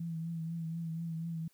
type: tone with vibrato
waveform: sine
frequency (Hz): 164.81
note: E3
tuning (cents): 0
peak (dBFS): -35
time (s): 0-1.48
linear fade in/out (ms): 5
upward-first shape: triangle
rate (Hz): 4.1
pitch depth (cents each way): 43
effects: white hiss -70 dBFS RMS until 1.53 s